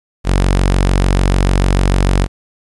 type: tone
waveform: sawtooth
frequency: 46.72 Hz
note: F#1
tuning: 18 cents sharp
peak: -6 dBFS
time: 0.24-2.28 s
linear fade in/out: 50 ms
effects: resampled to 24000 Hz + 8-bit